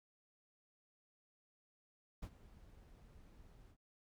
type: noise with ADSR envelope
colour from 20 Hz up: brown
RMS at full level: -44 dBFS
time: 2.22-3.77 s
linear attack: 10 ms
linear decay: 62 ms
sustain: -17 dB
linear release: 70 ms
effects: none